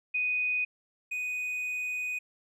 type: tone pair in turn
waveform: sine / triangle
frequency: 2489 / 2489 Hz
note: D#7 / D#7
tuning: 0 / 0 cents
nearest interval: unison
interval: 0 cents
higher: neither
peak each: -26 / -29 dBFS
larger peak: first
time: 0.14-0.65 / 1.11-2.19 s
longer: second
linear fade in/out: 10 ms
effects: none